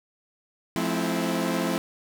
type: chord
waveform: sawtooth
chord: F major seventh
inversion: none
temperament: equal with one note detuned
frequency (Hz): 174.61 / 214.5 / 261.6 / 329.6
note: F3 / A3 / C4 / E4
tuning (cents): 0 / -44 / 0 / 0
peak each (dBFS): -26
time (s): 0.76-1.78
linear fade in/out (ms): 0
effects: none